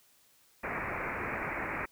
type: low-pass noise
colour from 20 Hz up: white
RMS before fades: -36 dBFS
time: 0.63-1.86 s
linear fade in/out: 10 ms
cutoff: 2400 Hz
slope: 96 dB/octave
effects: white hiss -65 dBFS RMS until 1.91 s